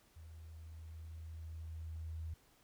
sine tone with level ramp, 80.5 Hz, E2, 41 cents flat, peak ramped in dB -51 to -40 dBFS, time 0.16-2.34 s, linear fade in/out 5 ms, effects pink hiss -69 dBFS RMS until 2.63 s

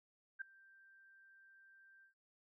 sine tone with ADSR envelope, 1573 Hz, G6, 6 cents sharp, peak -38 dBFS, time 0.39-2.14 s, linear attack 24 ms, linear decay 6 ms, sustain -24 dB, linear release 110 ms, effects none

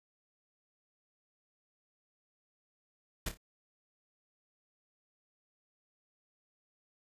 pink noise with echo, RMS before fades -34 dBFS, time 3.26-3.29 s, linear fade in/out 5 ms, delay 28 ms, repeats 3, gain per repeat -9 dB, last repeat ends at 3.374 s, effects resampled to 32000 Hz

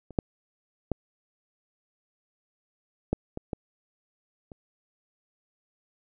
clicks, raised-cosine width 2 ms, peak -30 / -10 / -13 / -11 / -20 / -17 / -30 dBFS, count 7, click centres 0.107 / 0.188 / 0.917 / 3.13 / 3.374 / 3.532 / 4.518 s, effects none

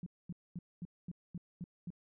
sine tone bursts, 174.61 Hz, F3, in tune, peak -39 dBFS, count 8, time 0.03-1.904 s, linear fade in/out 2 ms, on 33 ms, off 230 ms, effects none

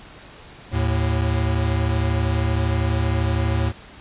square tone pair together, 77.3 / 110 Hz, D#2 / A2, -11 / 0 cents, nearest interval tritone, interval 611 cents, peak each -22 dBFS, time 0.71-3.73 s, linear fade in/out 50 ms, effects pink hiss -43 dBFS RMS until 4 s + resampled to 8000 Hz

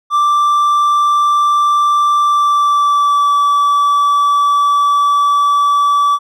triangle tone with pitch glide, 1174.7 to 1153.2 Hz, D6 to D6, 0 to -32 cents, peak -7 dBFS, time 0.1-6.19 s, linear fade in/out 50 ms, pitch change -32 cents, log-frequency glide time 2.21-3.34 s, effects none

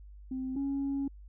sine tone pair in turn, 260.2 / 276.6 Hz, C4 / C#4, -9 / -4 cents, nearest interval minor second, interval 105 cents, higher second, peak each -32 / -28 dBFS, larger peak second, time 0.31-0.56 / 0.56-1.08 s, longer second, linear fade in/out 5 ms, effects tanh soft clip ceiling -27 dBFS + added 50 Hz sine -47 dBFS peak until 1.28 s

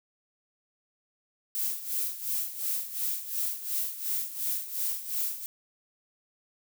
violet noise with tremolo, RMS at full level -29 dBFS, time 1.55-5.46 s, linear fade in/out 0 ms, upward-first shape sine, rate 2.8 Hz, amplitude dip 75%, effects none

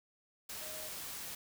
sine tone in noise, 622.3 Hz, D#5, in tune, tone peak -50 dBFS, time 0.61-0.89 s, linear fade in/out 5 ms, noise white, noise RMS -44 dBFS, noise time 0.49-1.35 s, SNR -9 dB, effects none

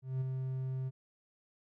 triangle tone with ADSR envelope, 130.81 Hz, C3, in tune, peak -28 dBFS, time 0.02-0.91 s, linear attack 190 ms, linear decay 16 ms, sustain -4 dB, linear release 34 ms, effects none

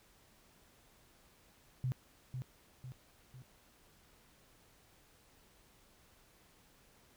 sine tone with echo, 128.3 Hz, C3, 34 cents flat, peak -32 dBFS, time 1.84-1.92 s, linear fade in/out 0 ms, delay 500 ms, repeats 3, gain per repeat -6 dB, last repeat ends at 3.42 s, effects pink hiss -66 dBFS RMS until 7.16 s

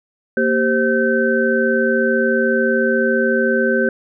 sine tone cluster, 233.2 / 391.1 / 525 / 1538 Hz, A#3 / G4 / C5 / G6, +1 / -4 / +6 / -33 cents, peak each -19 dBFS, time 0.37-3.89 s, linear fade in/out 2 ms, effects none

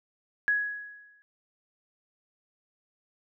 sine tone with exponential decay, 1672 Hz, G#6, 11 cents sharp, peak -20 dBFS, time 0.48-1.22 s, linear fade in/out 0 ms, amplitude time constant 160 ms, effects none

